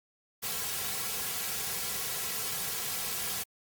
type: noise with comb filter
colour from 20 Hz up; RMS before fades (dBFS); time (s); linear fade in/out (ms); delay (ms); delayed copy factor
white; -34; 0.42-3.44; 20; 3.3; -0.8
effects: Opus 48 kbps